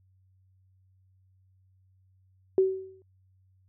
sine tone with exponential decay, 380 Hz, F#4, 46 cents sharp, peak -16 dBFS, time 2.58-3.02 s, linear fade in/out 1 ms, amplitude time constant 94 ms, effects added 94 Hz sine -61 dBFS peak until 3.68 s

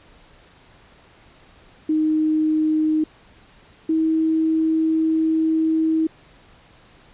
sine tone pair in turn, 311.1 / 319.5 Hz, D#4 / D#4, 0 / +46 cents, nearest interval unison, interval 46 cents, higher second, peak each -16 dBFS, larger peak neither, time 1.89-3.04 / 3.89-6.07 s, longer second, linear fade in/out 5 ms, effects pink hiss -51 dBFS RMS until 7.13 s + resampled to 8000 Hz

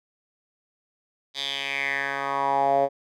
10% pulse tone with band-pass filter sweep, 138.59 Hz, C#3, in tune, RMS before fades -25 dBFS, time 1.34-2.89 s, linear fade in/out 50 ms, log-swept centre 4000 to 580 Hz, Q 4.5, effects none

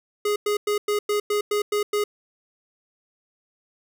square tone bursts, 415.3 Hz, G#4, in tune, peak -21 dBFS, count 9, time 0.25-2.04 s, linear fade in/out 5 ms, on 110 ms, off 100 ms, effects none

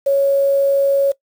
sine tone with quantisation, 554.4 Hz, C#5, in tune, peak -11 dBFS, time 0.06-1.12 s, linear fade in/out 10 ms, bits 6, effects noise-tail reverb RT60 0.1 s tail -19 dB re dry

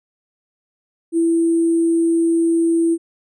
sine tone with sample-and-hold, 332.4 Hz, E4, 15 cents sharp, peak -13 dBFS, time 1.12-2.98 s, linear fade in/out 50 ms, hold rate 8820 Hz, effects resampled to 22050 Hz

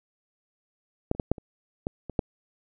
clicks, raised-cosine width 2 ms, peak -10 / -30 / -12 / -8 / -27 / -15 / -22 / -9 dBFS, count 8, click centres 1.114 / 1.15 / 1.198 / 1.316 / 1.382 / 1.869 / 2.097 / 2.192 s, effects none

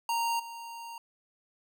square tone with level steps, 928 Hz, A#5, 8 cents flat, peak -28 / -41 dBFS, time 0.09-0.98 s, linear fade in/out 2 ms, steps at 0.39 s, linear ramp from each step 10 ms, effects none

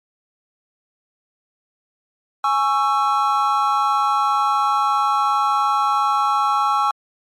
triangle chord, C# minor, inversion second, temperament just, 831.5 / 1108.7 / 1330.5 Hz, G#5 / C#6 / E6, +2 / 0 / +16 cents, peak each -18 dBFS, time 2.44-6.91 s, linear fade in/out 2 ms, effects MP3 64 kbps

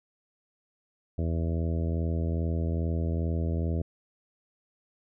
harmonic tone, 82.41 Hz, E2, in tune, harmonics 1 / 2 / 3 / 4 / 5 / 6 / 7 / 8, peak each -27 / -33 / -37 / -39 / -41 / -43 / -44 / -45 dBFS, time 1.18-3.82 s, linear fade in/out 5 ms, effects none

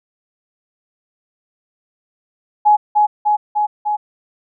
sine tone with echo, 840 Hz, G#5, 19 cents sharp, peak -7 dBFS, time 2.65-2.77 s, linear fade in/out 20 ms, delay 300 ms, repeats 4, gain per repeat -2 dB, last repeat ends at 3.97 s, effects none

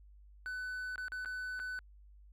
triangle tone with dropouts, 1500 Hz, F#6, 23 cents sharp, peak -36 dBFS, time 0.46-1.79 s, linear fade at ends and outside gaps 0 ms, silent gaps 0.958-0.98 / 1.082-1.12 / 1.248-1.258 / 1.593-1.599 s, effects added 50 Hz sine -55 dBFS peak until 2.32 s

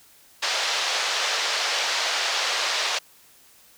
white band-pass noise, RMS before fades -25 dBFS, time 0.42-2.99 s, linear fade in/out 10 ms, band 510 to 5400 Hz, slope 24 dB/octave, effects white hiss -54 dBFS RMS until 3.77 s

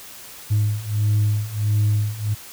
sine beating tone pair, 104.4 / 105.9 Hz, G#2 / G#2, +10 / +34 cents, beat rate 1.5 Hz, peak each -20 / -18 dBFS, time 0.5-2.35 s, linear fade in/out 20 ms, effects tanh soft clip ceiling -13 dBFS + white hiss -40 dBFS RMS until 2.52 s

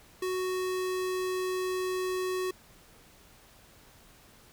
square tone, 370 Hz, F#4, in tune, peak -30 dBFS, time 0.22-2.51 s, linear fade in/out 5 ms, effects pink hiss -57 dBFS RMS until 4.52 s

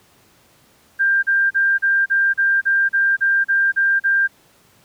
sine tone bursts, 1590 Hz, G6, 24 cents sharp, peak -13 dBFS, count 12, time 0.99-4.277 s, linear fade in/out 20 ms, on 240 ms, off 37 ms, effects pink hiss -54 dBFS RMS until 4.84 s + high-pass 80 Hz 12 dB/octave

